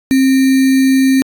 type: tone with sample-and-hold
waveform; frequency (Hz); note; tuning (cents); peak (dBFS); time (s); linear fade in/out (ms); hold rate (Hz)
sine; 265.6; C4; +26; -7; 0.11-1.22; 0; 2100
effects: AAC 64 kbps